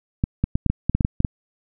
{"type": "clicks", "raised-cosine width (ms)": 5, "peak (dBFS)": -6, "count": 11, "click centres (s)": [0.239, 0.44, 0.555, 0.663, 0.7, 0.896, 0.95, 1.008, 1.049, 1.204, 1.248], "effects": []}